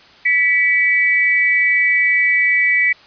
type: tone pair together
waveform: sine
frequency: 1965.5 / 2286 Hz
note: B6 / D7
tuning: -9 / -47 cents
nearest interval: minor third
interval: 262 cents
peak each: -14 / -15 dBFS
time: 0.25-2.93 s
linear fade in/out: 10 ms
effects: white hiss -45 dBFS RMS until 3.06 s + resampled to 11025 Hz